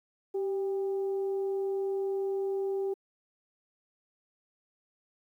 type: tone with frequency modulation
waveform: sine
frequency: 389.2 Hz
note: G4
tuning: 12 cents flat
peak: -28 dBFS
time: 0.34-2.94 s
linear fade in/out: 10 ms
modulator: 409 Hz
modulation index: 0.29
effects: high-pass 200 Hz 12 dB/octave + 11-bit